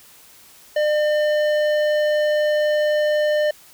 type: tone with tanh clipping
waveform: sine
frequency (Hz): 602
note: D5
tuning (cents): +43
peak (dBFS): -18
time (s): 0.76-3.51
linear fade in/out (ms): 5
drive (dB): 13
effects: white hiss -48 dBFS RMS until 3.73 s